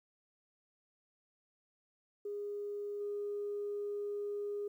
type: tone with level steps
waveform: sine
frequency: 410 Hz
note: G#4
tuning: 22 cents flat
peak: -37 / -35 dBFS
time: 2.25-4.68 s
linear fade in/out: 5 ms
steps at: 3 s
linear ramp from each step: 10 ms
effects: tanh soft clip ceiling -31 dBFS + 12-bit